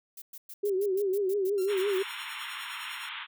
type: noise bursts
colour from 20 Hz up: violet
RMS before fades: -44 dBFS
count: 12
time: 0.17-1.98 s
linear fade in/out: 5 ms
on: 50 ms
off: 110 ms
type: tone with vibrato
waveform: sine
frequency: 392 Hz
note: G4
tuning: in tune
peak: -25 dBFS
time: 0.63-2.03 s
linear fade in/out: 10 ms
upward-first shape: triangle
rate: 5.8 Hz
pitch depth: 120 cents each way
type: tone with tremolo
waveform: 5% pulse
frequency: 1374 Hz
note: F6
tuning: 29 cents flat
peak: -32 dBFS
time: 1.58-3.09 s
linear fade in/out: 0 ms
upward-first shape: sine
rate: 9.8 Hz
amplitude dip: 60%
type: band-pass noise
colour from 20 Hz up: white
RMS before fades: -39 dBFS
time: 1.67-3.27 s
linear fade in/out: 50 ms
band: 890 to 3600 Hz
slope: 96 dB/octave
effects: none